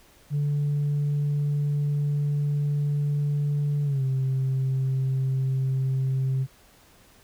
sine tone with pitch glide, 145.4 to 132.56 Hz, D3 to C3, -17 to +23 cents, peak -20 dBFS, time 0.3-6.47 s, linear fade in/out 50 ms, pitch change -160 cents, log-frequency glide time 3.84-4.03 s, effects tanh soft clip ceiling -20 dBFS + pink hiss -56 dBFS RMS until 7.23 s

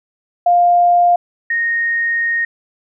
sine tone pair in turn, 702 / 1857.9 Hz, F5 / A#6, +9 / -6 cents, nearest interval octave + perfect fourth, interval 1685 cents, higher second, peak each -8 / -14 dBFS, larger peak first, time 0.46-1.16 / 1.5-2.45 s, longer second, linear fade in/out 5 ms, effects none

